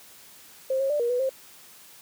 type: tone with pitch steps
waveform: sine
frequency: 528 / 542 / 590 / 475.1 / 493.5 / 530 Hz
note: C5 / C#5 / D5 / A#4 / B4 / C5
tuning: +16 / -39 / +8 / +33 / -1 / +22 cents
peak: -22 dBFS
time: 0.7-1.294 s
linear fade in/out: 5 ms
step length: 99 ms
effects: white hiss -50 dBFS RMS until 2.01 s + high-pass 80 Hz 12 dB/octave